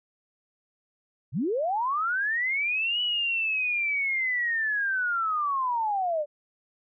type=linear two-way sweep; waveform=sine; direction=up then down; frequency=98 to 2961 to 573 Hz; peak=-24 dBFS; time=1.32-6.26 s; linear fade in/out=50 ms; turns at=3.01 s; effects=none